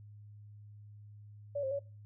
sine tone with pitch steps, 572 / 533 / 562 Hz, D5 / C5 / C#5, -46 / +32 / +24 cents, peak -32 dBFS, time 1.55-1.793 s, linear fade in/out 10 ms, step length 81 ms, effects noise-tail reverb RT60 0.3 s tail -19 dB re dry + added 104 Hz sine -50 dBFS peak until 2.05 s

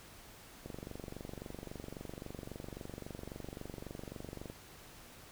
click train, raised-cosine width 2 ms, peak -30 dBFS, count 92, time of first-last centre 0.66-4.5 s, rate 23.7 Hz, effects pink hiss -55 dBFS RMS until 5.31 s

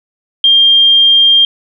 sine tone, 3200 Hz, G7, 35 cents sharp, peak -4 dBFS, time 0.44-1.45 s, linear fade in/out 2 ms, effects none

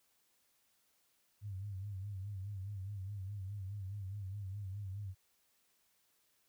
sine tone with vibrato, 98.6 Hz, G2, 11 cents sharp, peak -40 dBFS, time 1.41-5.15 s, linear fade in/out 50 ms, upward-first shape sine, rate 4.8 Hz, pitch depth 92 cents each way, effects white hiss -75 dBFS RMS until 6.48 s

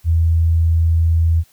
sine tone, 82.41 Hz, E2, in tune, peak -11 dBFS, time 0.04-1.44 s, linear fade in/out 50 ms, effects white hiss -54 dBFS RMS until 1.52 s

